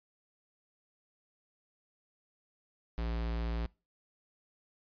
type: tone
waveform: square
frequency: 57.2 Hz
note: A#1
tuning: 32 cents flat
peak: -33 dBFS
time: 2.98-3.66 s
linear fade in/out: 0 ms
effects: noise-tail reverb RT60 0.3 s tail -24 dB re dry + resampled to 11025 Hz